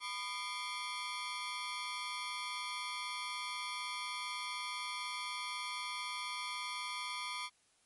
15% pulse ring-modulated tone, 1108.7 Hz, C#6, in tune, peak -29 dBFS, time 0-7.5 s, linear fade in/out 50 ms, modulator 112 Hz, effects white hiss -71 dBFS RMS until 7.85 s + MP3 48 kbps

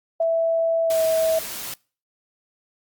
sine tone with pitch glide, 659.3 to 646.1 Hz, E5 to E5, 0 to -35 cents, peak -17 dBFS, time 0.2-1.39 s, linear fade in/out 5 ms, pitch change -35 cents, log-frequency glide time 0.85-1.01 s
white noise, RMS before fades -32 dBFS, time 0.9-1.74 s, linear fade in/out 2 ms
effects noise-tail reverb RT60 0.4 s tail -26 dB re dry + Opus 32 kbps

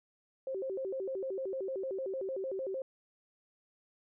sine tone with vibrato, 450.9 Hz, A4, 42 cents sharp, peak -34 dBFS, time 0.47-2.82 s, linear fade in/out 2 ms, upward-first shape square, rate 6.6 Hz, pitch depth 280 cents each way, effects none

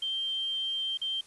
sine tone with dropouts, 3152 Hz, G7, 9 cents sharp, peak -29 dBFS, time 0.02-1.21 s, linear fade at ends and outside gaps 5 ms, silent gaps 0.974-1.015 s, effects white hiss -56 dBFS RMS until 1.26 s + resampled to 24000 Hz

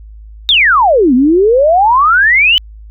sine exponential two-way sweep, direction down then up, 3799 to 240.2 to 3080 Hz, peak -5 dBFS, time 0.49-2.58 s, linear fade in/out 0 ms, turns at 1.14 s, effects added 53 Hz sine -30 dBFS peak until 2.9 s

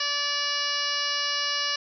harmonic tone, 578 Hz, D5, 28 cents flat, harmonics 1 / 2 / 3 / 4 / 5 / 6 / 7 / 8 / 9 / 10, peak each -41 / -34 / -32 / -37 / -31 / -43 / -34 / -34 / -31 / -38 dBFS, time 0-1.76 s, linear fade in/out 5 ms, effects none

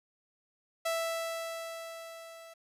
sawtooth tone with level ramp, 660 Hz, E5, 2 cents sharp, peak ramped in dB -25 to -45 dBFS, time 0.85-2.54 s, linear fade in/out 10 ms, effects resampled to 32000 Hz + 11-bit

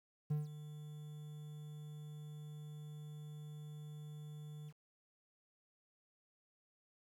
triangle tone with ADSR envelope, 150 Hz, D3, 37 cents sharp, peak -30 dBFS, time 0.3-4.73 s, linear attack 11 ms, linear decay 160 ms, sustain -15 dB, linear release 49 ms, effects 11-bit

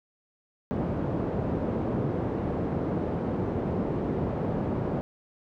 pink band-pass noise, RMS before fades -29 dBFS, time 0.71-5.01 s, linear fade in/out 0 ms, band 110 to 540 Hz, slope 12 dB/octave, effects none

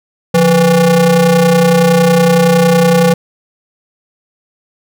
square ring-modulated tone, 161.3 Hz, E3, 37 cents flat, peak -4 dBFS, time 0.34-3.14 s, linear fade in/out 5 ms, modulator 338 Hz, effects none

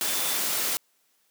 sine tone in noise, 3520 Hz, A7, in tune, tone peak -37 dBFS, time 0.06-0.38 s, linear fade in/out 0 ms, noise white, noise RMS -27 dBFS, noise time 0.01-0.77 s, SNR -13 dB, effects white hiss -68 dBFS RMS until 1.3 s + high-pass 200 Hz 12 dB/octave

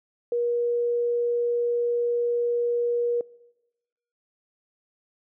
sine tone, 477.4 Hz, A#4, 41 cents sharp, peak -22 dBFS, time 0.32-3.21 s, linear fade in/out 2 ms, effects noise-tail reverb RT60 1.0 s tail -23 dB re dry

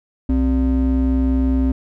triangle ring-modulated tone, 162.4 Hz, E3, 26 cents flat, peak -9 dBFS, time 0.29-1.72 s, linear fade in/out 5 ms, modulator 99.7 Hz, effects none

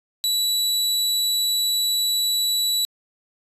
sawtooth tone, 3936 Hz, B7, 7 cents flat, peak -16 dBFS, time 0.24-2.85 s, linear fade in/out 0 ms, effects resampled to 32000 Hz

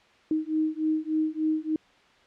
sine beating tone pair, 311.1 / 314.5 Hz, D#4 / D#4, 0 / +19 cents, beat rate 3.4 Hz, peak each -27 dBFS, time 0.31-1.76 s, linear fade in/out 2 ms, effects white hiss -58 dBFS RMS until 2.26 s + low-pass 3000 Hz 12 dB/octave

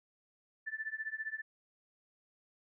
sine tone with tremolo, 1760 Hz, A6, in tune, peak -33 dBFS, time 0.66-1.42 s, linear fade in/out 20 ms, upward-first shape triangle, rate 15 Hz, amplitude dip 100%, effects none

